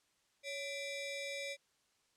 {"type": "ring-modulated tone", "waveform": "sawtooth", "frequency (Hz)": 1456, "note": "F#6", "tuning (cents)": -28, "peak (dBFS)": -33, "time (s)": [0.43, 1.57], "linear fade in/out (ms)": 50, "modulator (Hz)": 897, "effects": ["white hiss -75 dBFS RMS until 2.16 s", "low-pass 8000 Hz 12 dB/octave"]}